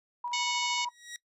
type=tone with tremolo; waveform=sine; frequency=966 Hz; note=B5; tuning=39 cents flat; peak=-31 dBFS; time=0.24-0.89 s; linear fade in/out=5 ms; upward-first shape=square; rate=13 Hz; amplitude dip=30%
type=harmonic tone; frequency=737 Hz; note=F#5; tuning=7 cents flat; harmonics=3 / 4 / 5 / 6 / 7 / 8 / 9 / 10; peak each=-33 / -35 / -37 / -39 / -40 / -41 / -42 / -43 dBFS; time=0.33-0.85 s; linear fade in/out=5 ms
type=tone with exponential growth; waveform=15% pulse; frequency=1905 Hz; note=A#6; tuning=37 cents sharp; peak=-31 dBFS; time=0.79-1.16 s; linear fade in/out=1 ms; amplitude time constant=79 ms
effects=noise-tail reverb RT60 0.1 s tail -20 dB re dry + resampled to 32000 Hz